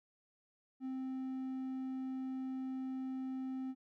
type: tone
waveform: triangle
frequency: 261.6 Hz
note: C4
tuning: in tune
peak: -36 dBFS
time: 0.8-3.75 s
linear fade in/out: 50 ms
effects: none